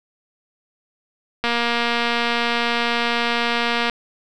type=click train; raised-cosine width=0.3 ms; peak=-5 dBFS; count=581; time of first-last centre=1.44-3.898 s; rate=236 Hz; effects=none